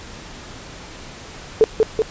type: tone with echo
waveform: sine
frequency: 439.6 Hz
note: A4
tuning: 2 cents flat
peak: -7 dBFS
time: 1.61-1.64 s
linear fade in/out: 0 ms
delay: 190 ms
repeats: 2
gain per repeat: -3 dB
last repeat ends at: 2.02 s
effects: pink hiss -37 dBFS RMS until 2.1 s + resampled to 16000 Hz